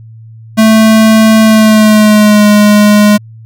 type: tone with pitch glide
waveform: square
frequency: 220 to 208.4 Hz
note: A3 to G#3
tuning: 0 to +6 cents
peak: -3 dBFS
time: 0.57-3.18 s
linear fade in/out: 20 ms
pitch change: -94 cents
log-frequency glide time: 1.42-2.47 s
effects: added 112 Hz sine -29 dBFS peak until 3.45 s